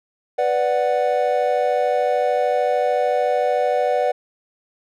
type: chord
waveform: triangle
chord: B minor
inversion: none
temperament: equal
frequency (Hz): 493.9 / 587.3 / 740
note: B4 / D5 / F#5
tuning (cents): 0 / 0 / 0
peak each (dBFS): -19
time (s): 0.38-4.12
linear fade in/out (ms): 10
effects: none